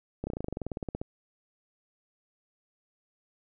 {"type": "slowing click train", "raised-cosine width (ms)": 2, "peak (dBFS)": -20, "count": 18, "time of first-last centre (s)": [0.24, 1.015], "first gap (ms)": 30, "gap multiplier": 1.05, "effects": []}